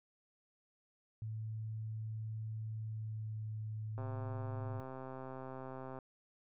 sine tone with pitch glide, 109.8 to 108.41 Hz, A2 to A2, -3 to -25 cents, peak -39 dBFS, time 1.22-4.8 s, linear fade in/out 0 ms, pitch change -22 cents, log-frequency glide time 2.77-3.46 s
click train, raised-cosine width 1 ms, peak -33 dBFS, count 264, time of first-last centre 3.98-5.988 s, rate 131 Hz
effects none

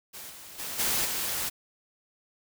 white noise with level steps, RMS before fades -42 / -46 / -36 / -27 / -31 dBFS, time 0.13-1.5 s, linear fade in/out 20 ms, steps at 0.29 / 0.58 / 0.78 / 1.04 s, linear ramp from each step 20 ms, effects none

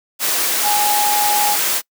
sine tone in noise, 830.6 Hz, G#5, in tune, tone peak -16 dBFS, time 0.62-1.57 s, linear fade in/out 50 ms, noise white, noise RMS -18 dBFS, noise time 0.19-1.82 s, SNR -1 dB, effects noise-tail reverb RT60 0.1 s tail -25 dB re dry + high-pass 300 Hz 12 dB/octave

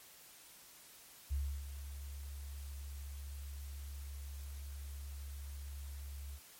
sine tone with ADSR envelope, 70 Hz, C#2, 18 cents sharp, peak -32 dBFS, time 1.3-6.4 s, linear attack 23 ms, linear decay 310 ms, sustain -11 dB, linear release 58 ms, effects white hiss -58 dBFS RMS until 6.59 s + MP3 64 kbps

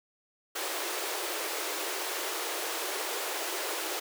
pink high-pass noise, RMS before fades -34 dBFS, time 0.55-4 s, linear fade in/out 10 ms, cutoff 320 Hz, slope 96 dB/octave, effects none

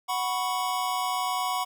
square chord, F# suspended fourth, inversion none, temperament equal, 740 / 987.8 / 1108.7 Hz, F#5 / B5 / C#6, 0 / 0 / 0 cents, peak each -31 / -31 / -32 dBFS, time 0.08-1.65 s, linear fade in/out 20 ms, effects none

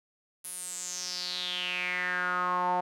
sawtooth tone with band-pass filter sweep, 180 Hz, F#3, 47 cents flat, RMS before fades -32 dBFS, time 0.44-2.81 s, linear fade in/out 10 ms, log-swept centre 11000 to 800 Hz, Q 6, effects none

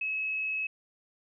sine tone, 2575 Hz, E7, 41 cents flat, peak -29 dBFS, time 0.01-0.67 s, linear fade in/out 5 ms, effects none

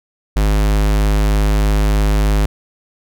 square tone, 51.6 Hz, G#1, 10 cents flat, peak -12 dBFS, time 0.36-2.46 s, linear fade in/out 5 ms, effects none

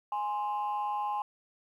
sine tone pair together, 830.6 / 1046.5 Hz, G#5 / C6, 0 / 0 cents, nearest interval major third, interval 400 cents, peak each -30 / -33 dBFS, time 0.12-1.22 s, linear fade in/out 2 ms, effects tanh soft clip ceiling -25 dBFS + 11-bit

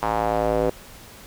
square tone with band-pass filter sweep, 55 Hz, A1, in tune, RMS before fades -22 dBFS, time 0.02-0.7 s, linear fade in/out 5 ms, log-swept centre 930 to 490 Hz, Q 2.8, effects pink hiss -44 dBFS RMS until 1.26 s

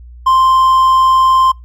triangle tone, 1046.5 Hz, C6, in tune, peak -5 dBFS, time 0.26-1.52 s, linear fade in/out 10 ms, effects noise-tail reverb RT60 0.2 s tail -25 dB re dry + added 60 Hz sine -32 dBFS peak until 1.64 s

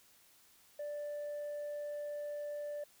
sine tone with tanh clipping, 587.3 Hz, D5, in tune, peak -39 dBFS, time 0.79-2.84 s, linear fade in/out 5 ms, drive 1 dB, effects white hiss -65 dBFS RMS until 3 s

